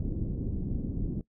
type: low-pass noise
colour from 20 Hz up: pink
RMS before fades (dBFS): -32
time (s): 0-1.21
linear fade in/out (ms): 2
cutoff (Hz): 320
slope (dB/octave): 24
effects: noise-tail reverb RT60 0.1 s tail -19 dB re dry